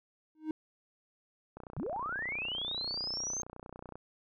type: tone with exponential growth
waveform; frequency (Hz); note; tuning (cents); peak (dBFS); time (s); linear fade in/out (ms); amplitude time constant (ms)
triangle; 311.9; D#4; +4; -26; 0.35-0.51; 2; 33
type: click train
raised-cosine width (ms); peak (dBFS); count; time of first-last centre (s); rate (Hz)
1; -31; 74; 1.57-3.956; 30.6
type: linear sweep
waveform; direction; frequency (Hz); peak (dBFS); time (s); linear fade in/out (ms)
sine; up; 95.5 to 6420; -34; 1.77-3.42; 0
effects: none